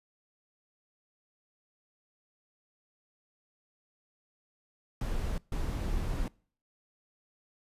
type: noise bursts at uneven times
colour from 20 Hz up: brown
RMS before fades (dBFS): -32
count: 2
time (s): 5.01-5.38 / 5.52-6.28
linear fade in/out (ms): 2
effects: noise-tail reverb RT60 0.5 s tail -25 dB re dry + resampled to 32000 Hz